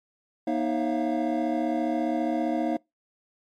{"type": "tone cluster", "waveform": "triangle", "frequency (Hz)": [240.9, 313, 544, 672, 707], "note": ["B3", "D#4", "C#5", "E5", "F5"], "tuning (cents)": [-43, 10, -33, 33, 21], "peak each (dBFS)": [-28, -25, -31, -31, -30], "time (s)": [0.47, 2.77], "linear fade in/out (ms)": 5, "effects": ["noise-tail reverb RT60 0.2 s tail -25 dB re dry", "MP3 64 kbps"]}